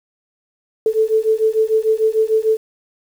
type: beating tone pair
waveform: sine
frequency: 436.1 / 442.8 Hz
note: A4 / A4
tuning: -15 / +11 cents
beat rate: 6.7 Hz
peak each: -16 dBFS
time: 0.86-2.57 s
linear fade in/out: 2 ms
effects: 7-bit